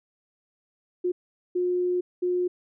sine tone bursts at uneven times, 358.8 Hz, F4, 47 cents sharp, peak -22 dBFS, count 3, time 1.04-1.12 / 1.55-2.01 / 2.22-2.48 s, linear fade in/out 10 ms, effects none

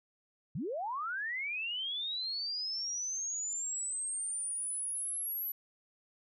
sine linear sweep, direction up, 113.5 to 11870 Hz, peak -34 dBFS, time 0.55-5.52 s, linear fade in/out 5 ms, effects none

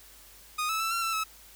sawtooth tone with pitch steps, 1238 / 1306 / 1326 / 1365 / 1334 / 1297 Hz, D#6 / E6 / E6 / F6 / E6 / E6, -9 / -17 / +10 / -40 / +20 / -28 cents, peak -24 dBFS, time 0.58-1.24 s, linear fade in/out 10 ms, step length 110 ms, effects added 50 Hz sine -59 dBFS peak until 1.55 s + white hiss -53 dBFS RMS until 1.55 s

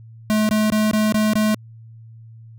square tone bursts, 214.6 Hz, A3, 43 cents flat, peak -16 dBFS, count 6, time 0.3-1.545 s, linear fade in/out 0 ms, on 190 ms, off 21 ms, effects added 113 Hz sine -39 dBFS peak until 2.58 s

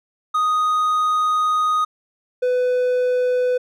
triangle tone pair in turn, 1244.5 / 499.5 Hz, D#6 / B4, 0 / +20 cents, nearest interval octave + major third, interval 1580 cents, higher first, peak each -14 dBFS, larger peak neither, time 0.34-1.85 / 2.42-3.58 s, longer first, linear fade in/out 10 ms, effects none

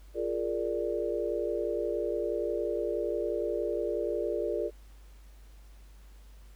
sine chord, Bb dominant seventh, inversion second, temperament equal, 349.2 / 415.3 / 466.2 / 587.3 Hz, F4 / Ab4 / Bb4 / D5, 0 / 0 / 0 / 0 cents, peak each -34 dBFS, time 0.14-4.71 s, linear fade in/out 50 ms, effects added 50 Hz sine -49 dBFS peak until 6.55 s + pink hiss -63 dBFS RMS until 6.55 s

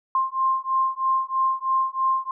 sine beating tone pair, 1054 / 1057.1 Hz, C6 / C6, +12 / +17 cents, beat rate 3.1 Hz, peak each -23 dBFS, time 0.15-2.31 s, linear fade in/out 2 ms, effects none

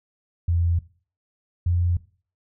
sine tone pair in turn, 85.3 / 87.45 Hz, F2 / F2, -40 / +3 cents, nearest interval unison, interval 43 cents, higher second, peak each -18 dBFS, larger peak neither, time 0.48-0.79 / 1.66-1.97 s, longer neither, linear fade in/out 5 ms, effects noise-tail reverb RT60 0.4 s tail -18 dB re dry

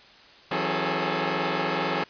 10% pulse tone cluster, 163.1 / 185.2 / 270 / 417.3 / 438.4 Hz, E3 / F#3 / C#4 / G#4 / A4, -18 / +2 / -45 / +8 / -6 cents, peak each -23 dBFS, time 0.51-2.04 s, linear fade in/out 5 ms, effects white hiss -51 dBFS RMS until 2.09 s + resampled to 11025 Hz

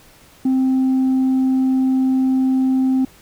sine tone with tanh clipping, 261.6 Hz, C4, in tune, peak -14 dBFS, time 0.45-3.05 s, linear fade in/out 5 ms, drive 1 dB, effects pink hiss -48 dBFS RMS until 3.21 s

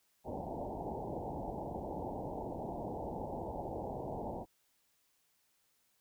white low-pass noise, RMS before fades -41 dBFS, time 0.24-4.46 s, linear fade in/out 50 ms, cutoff 900 Hz, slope 96 dB/octave, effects white hiss -75 dBFS RMS until 6 s

